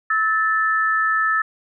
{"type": "tone pair together", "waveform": "sine", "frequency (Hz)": [1301.6, 1760], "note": ["E6", "A6"], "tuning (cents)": [-22, 0], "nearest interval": "perfect fourth", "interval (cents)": 522, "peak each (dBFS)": -19, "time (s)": [0.1, 1.42], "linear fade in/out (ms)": 5, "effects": []}